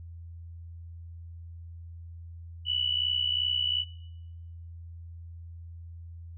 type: tone with amplitude modulation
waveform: sine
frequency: 2960 Hz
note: F#7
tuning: in tune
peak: -22 dBFS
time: 2.65-3.85 s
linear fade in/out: 50 ms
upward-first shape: sine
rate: 62.7 Hz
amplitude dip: 75%
effects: noise-tail reverb RT60 1.0 s tail -22 dB re dry + added 84 Hz sine -41 dBFS peak until 6.37 s